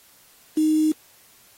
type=tone with quantisation; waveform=sine; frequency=310.2 Hz; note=D#4; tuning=5 cents flat; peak=-16 dBFS; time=0.57-0.92 s; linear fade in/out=5 ms; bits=6; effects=white hiss -54 dBFS RMS until 1.57 s + AAC 48 kbps